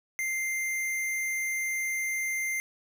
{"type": "tone", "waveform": "square", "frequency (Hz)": 2093, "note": "C7", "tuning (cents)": 0, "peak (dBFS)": -29, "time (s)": [0.19, 2.6], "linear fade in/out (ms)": 0, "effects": []}